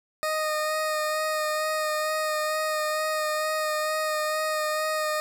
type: tone with vibrato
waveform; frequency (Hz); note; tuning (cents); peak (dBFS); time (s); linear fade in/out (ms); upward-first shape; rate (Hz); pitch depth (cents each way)
20% pulse; 618; D#5; -12; -20; 0.23-5.2; 0; sine; 2.2; 16
effects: none

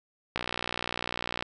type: click train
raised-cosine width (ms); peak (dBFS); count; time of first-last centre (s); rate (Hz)
0.3; -14; 65; 0.36-1.425; 60.1
effects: none

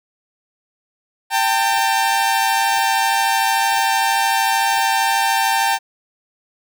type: tone pair together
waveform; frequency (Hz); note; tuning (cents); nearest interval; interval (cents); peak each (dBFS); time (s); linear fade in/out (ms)
sawtooth; 785.8 / 899; G5 / A5; +4 / +37; major second; 233; -14; 1.3-5.79; 50
effects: none

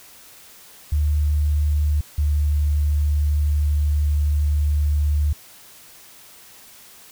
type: tone pair in turn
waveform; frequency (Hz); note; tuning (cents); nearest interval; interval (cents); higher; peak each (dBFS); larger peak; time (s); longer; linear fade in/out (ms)
sine; 74.5 / 73.94; D2 / D2; +25 / +12; unison; 13; first; -16; neither; 0.92-2.01 / 2.18-5.33; second; 5
effects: white hiss -46 dBFS RMS until 7.11 s

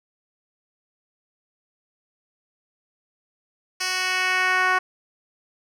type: tone with band-pass filter sweep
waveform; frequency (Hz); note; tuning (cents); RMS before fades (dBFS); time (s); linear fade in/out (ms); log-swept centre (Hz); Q
10% pulse; 370; F#4; 0; -22; 3.8-4.79; 10; 4700 to 1300; 1.2
effects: none

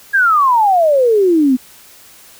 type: exponential sweep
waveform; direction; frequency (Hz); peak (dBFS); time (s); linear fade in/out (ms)
sine; down; 1659 to 246.4; -8; 0.13-1.57; 20
effects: white hiss -42 dBFS RMS until 2.39 s

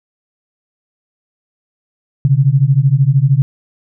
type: beating tone pair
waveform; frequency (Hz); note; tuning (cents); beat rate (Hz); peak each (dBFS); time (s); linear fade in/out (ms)
sine; 130.3 / 143.3; C3 / D3; -7 / -42; 13; -11; 2.25-3.42; 0
effects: none

